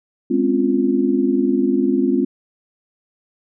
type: chord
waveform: sine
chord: Db major seventh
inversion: second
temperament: equal with one note detuned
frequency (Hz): 207.7 / 257.1 / 277.2 / 349.2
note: Ab3 / C4 / Db4 / F4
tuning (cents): 0 / -30 / 0 / 0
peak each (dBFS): -22 / -18 / -20 / -20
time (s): 0.3-2.25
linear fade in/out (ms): 10
effects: none